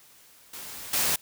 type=noise with level steps; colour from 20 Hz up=white; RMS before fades=-40 / -25 dBFS; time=0.53-1.16 s; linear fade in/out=5 ms; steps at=0.93 s; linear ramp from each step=5 ms; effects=white hiss -55 dBFS RMS until 1.21 s